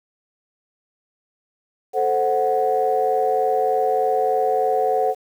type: chord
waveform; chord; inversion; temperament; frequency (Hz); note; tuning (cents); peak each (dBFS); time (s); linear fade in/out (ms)
sine; F# diminished; first; equal; 440 / 523.3 / 740; A4 / C5 / F#5; 0 / 0 / 0; -21 / -22 / -19; 1.93-5.15; 50
effects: tanh soft clip ceiling -8 dBFS + 8-bit